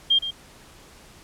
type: tone with echo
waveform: sine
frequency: 3202 Hz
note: G7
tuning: 36 cents sharp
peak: -15 dBFS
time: 0.1-0.19 s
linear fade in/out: 10 ms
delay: 120 ms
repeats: 1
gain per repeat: -11 dB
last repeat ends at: 0.31 s
effects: pink hiss -49 dBFS RMS until 1.23 s + low-pass 11000 Hz 12 dB/octave